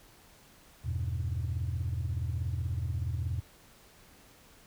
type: chord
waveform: sine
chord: E minor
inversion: none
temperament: just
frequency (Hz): 82.41 / 98.89 / 123.61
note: E2 / G2 / B2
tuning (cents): 0 / +16 / +2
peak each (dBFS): -32 / -34 / -34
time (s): 0.84-3.41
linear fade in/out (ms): 20
effects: tanh soft clip ceiling -25 dBFS + pink hiss -58 dBFS RMS until 4.66 s